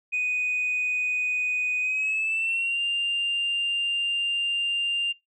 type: tone with pitch glide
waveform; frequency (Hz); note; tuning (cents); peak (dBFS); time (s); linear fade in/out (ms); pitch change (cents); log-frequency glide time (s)
sine; 2489 to 2794; D#7 to F7; 0 to 0; -22; 0.12-5.13; 20; +200; 1.8-2.81
effects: noise-tail reverb RT60 0.2 s tail -24 dB re dry + tanh soft clip ceiling -20 dBFS